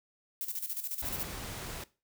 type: noise with tremolo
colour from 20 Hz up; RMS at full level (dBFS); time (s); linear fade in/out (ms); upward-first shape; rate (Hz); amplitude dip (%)
violet; -35; 0.41-1.23; 0; square; 14; 70
type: noise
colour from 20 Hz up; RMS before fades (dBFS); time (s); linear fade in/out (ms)
pink; -41; 1.02-1.84; 5
effects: noise-tail reverb RT60 0.3 s tail -18 dB re dry